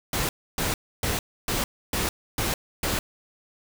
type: noise bursts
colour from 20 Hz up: pink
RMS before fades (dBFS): -26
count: 7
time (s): 0.13-2.99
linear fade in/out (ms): 2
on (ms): 160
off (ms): 290
effects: none